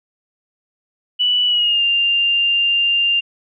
sine tone with pitch glide, 2960 to 2794 Hz, F#7 to F7, 0 to 0 cents, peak -13 dBFS, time 1.19-3.21 s, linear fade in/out 20 ms, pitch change -100 cents, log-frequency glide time 1.46-1.83 s, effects none

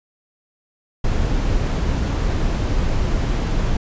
brown noise, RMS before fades -19 dBFS, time 1.04-3.77 s, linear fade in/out 5 ms, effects resampled to 16000 Hz

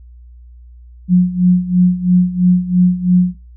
sine tone with tremolo, 180 Hz, F#3, 47 cents flat, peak -5 dBFS, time 1.08-3.35 s, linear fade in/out 50 ms, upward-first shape sine, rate 3 Hz, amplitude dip 80%, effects noise-tail reverb RT60 0.3 s tail -24 dB re dry + added 60 Hz sine -36 dBFS peak until 3.56 s

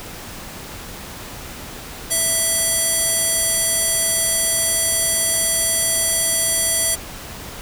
square tone with band-pass filter, 659 Hz, E5, 1 cent flat, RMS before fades -19 dBFS, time 2.1-6.96 s, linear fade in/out 20 ms, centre 10000 Hz, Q 2.1, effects pink hiss -34 dBFS RMS until 7.61 s

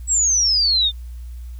sine exponential sweep, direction down, 7902 to 3542 Hz, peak -14 dBFS, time 0.07-0.92 s, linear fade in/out 50 ms, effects added 60 Hz sine -30 dBFS peak until 1.59 s + white hiss -56 dBFS RMS until 1.59 s

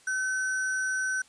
sine tone with sample-and-hold, 1524 Hz, G6, 49 cents flat, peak -26 dBFS, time 0.07-1.22 s, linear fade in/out 5 ms, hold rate 7350 Hz, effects white hiss -58 dBFS RMS until 1.28 s + resampled to 22050 Hz

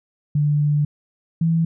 sine tone pair in turn, 147.5 / 164.63 Hz, D3 / E3, +8 / -2 cents, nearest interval major second, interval 190 cents, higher second, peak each -15 dBFS, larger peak neither, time 0.35-0.85 / 1.41-1.65 s, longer first, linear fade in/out 5 ms, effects none

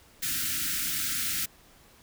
white band-stop noise, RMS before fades -30 dBFS, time 0.22-1.46 s, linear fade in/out 10 ms, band 330 to 1300 Hz, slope 96 dB/octave, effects pink hiss -57 dBFS RMS until 2.02 s

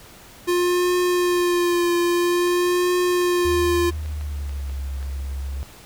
square tone with vibrato, 352.5 Hz, F4, 16 cents sharp, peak -18 dBFS, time 0.47-3.91 s, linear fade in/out 20 ms, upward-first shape triangle, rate 0.5 Hz, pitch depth 30 cents each way
clicks, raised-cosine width 0.3 ms, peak -27 dBFS, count 10, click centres 2.476 / 3.126 / 3.215 / 3.76 / 3.899 / 4.06 / 4.211 / 4.494 / 4.697 / 5.028 s
sine tone with pitch glide, 77.5 to 67.86 Hz, D#2 to C#2, -6 to -36 cents, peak -25 dBFS, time 3.45-5.63 s, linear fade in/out 0 ms, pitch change -230 cents, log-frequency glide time 3.96-4.69 s
effects pink hiss -45 dBFS RMS until 5.85 s

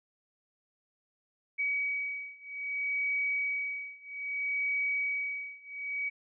sine beating tone pair, 2267 / 2267.62 Hz, C#7 / C#7, +38 / +39 cents, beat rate 0.62 Hz, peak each -34 / -33 dBFS, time 1.58-6.1 s, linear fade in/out 20 ms, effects none

